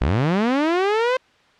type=linear sweep; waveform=sawtooth; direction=up; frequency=51.1 to 523.3 Hz; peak=-13 dBFS; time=0.01-1.17 s; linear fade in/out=5 ms; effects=white hiss -55 dBFS RMS until 1.59 s + low-pass 3000 Hz 12 dB/octave